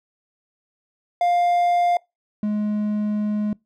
triangle tone pair in turn, 702 / 210.1 Hz, F5 / G#3, +9 / +20 cents, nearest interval octave + major sixth, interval 2089 cents, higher first, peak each -14 / -18 dBFS, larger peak first, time 1.21-1.97 / 2.43-3.53 s, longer second, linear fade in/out 2 ms, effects noise-tail reverb RT60 0.2 s tail -24 dB re dry

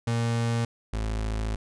35% pulse tone pair in turn, 116.54 / 54.13 Hz, A#2 / A1, 0 / -28 cents, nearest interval octave + minor second, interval 1328 cents, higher first, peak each -22 / -25 dBFS, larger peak first, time 0.07-0.65 / 0.93-1.56 s, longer second, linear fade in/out 5 ms, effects resampled to 22050 Hz

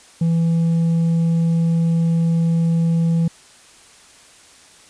triangle tone with hard clipping, 166.1 Hz, E3, 13 cents sharp, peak -13 dBFS, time 0.21-3.28 s, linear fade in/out 5 ms, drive 1 dB, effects white hiss -47 dBFS RMS until 4.89 s + resampled to 22050 Hz

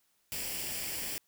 white noise with comb filter, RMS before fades -37 dBFS, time 0.32-1.18 s, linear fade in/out 0 ms, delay 0.39 ms, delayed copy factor +0.6, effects white hiss -73 dBFS RMS until 1.27 s

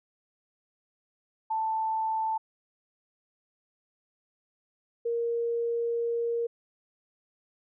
sine tone pair in turn, 883 / 467.8 Hz, A5 / A#4, +6 / +6 cents, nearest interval major seventh, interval 1100 cents, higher first, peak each -26 dBFS, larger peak neither, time 1.5-2.38 / 5.05-6.47 s, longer second, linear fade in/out 10 ms, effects none

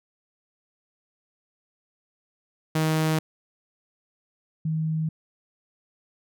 sawtooth / sine tone pair in turn, 157.6 / 158.27 Hz, D#3 / D#3, +23 / +30 cents, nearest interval unison, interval 7 cents, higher second, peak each -17 / -23 dBFS, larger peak first, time 2.75-3.19 / 4.65-5.09 s, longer neither, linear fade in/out 5 ms, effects none

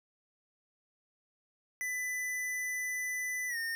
square tone with pitch glide, 1997 to 1831.3 Hz, B6 to A#6, +19 to -31 cents, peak -34 dBFS, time 1.81-3.75 s, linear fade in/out 0 ms, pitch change -150 cents, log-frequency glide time 3.48-3.57 s, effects none

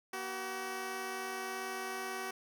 10% pulse tone pair together, 239.9 / 379 Hz, A#3 / F#4, +50 / +42 cents, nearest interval minor sixth, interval 792 cents, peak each -38 / -30 dBFS, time 0.13-2.31 s, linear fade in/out 5 ms, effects none

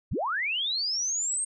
sine linear sweep, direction up, 30.63 to 8580 Hz, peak -26 dBFS, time 0.11-1.45 s, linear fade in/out 10 ms, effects none

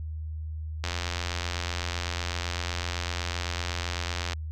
click train, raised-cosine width 0.2 ms, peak -13 dBFS, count 308, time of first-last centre 0.84-4.333 s, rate 87.9 Hz, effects added 78 Hz sine -32 dBFS peak until 4.51 s

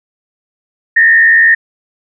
sine tone with frequency modulation, 1829 Hz, A#6, 33 cents flat, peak -4 dBFS, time 0.96-1.55 s, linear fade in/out 10 ms, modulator 77.7 Hz, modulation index 0.79, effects none

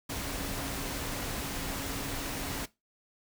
sine tone in noise, 276 Hz, C#4, 7 cents flat, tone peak -43 dBFS, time 0.09-2.66 s, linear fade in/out 10 ms, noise pink, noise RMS -36 dBFS, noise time 0.09-2.66 s, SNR -10 dB, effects noise-tail reverb RT60 0.2 s tail -18 dB re dry

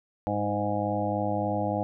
harmonic tone with a mistuned harmonic, 103.4 Hz, G#2, 7 cents flat, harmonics 1 / 2 / 3 / 5 / 6 / 7 / 8, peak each -33 / -33 / -33 / -33 / -33 / -33 / -33 dBFS, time 0.27-1.83 s, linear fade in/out 0 ms, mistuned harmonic 2, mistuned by -17 cents, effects none

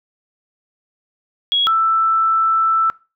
sine tone pair in turn, 3322 / 1324.8 Hz, G#7 / E6, 0 / +8 cents, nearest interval octave + major third, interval 1592 cents, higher first, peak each -13 / -12 dBFS, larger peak second, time 1.52-1.67 / 1.67-2.9 s, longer second, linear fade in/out 0 ms, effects noise-tail reverb RT60 0.3 s tail -22 dB re dry

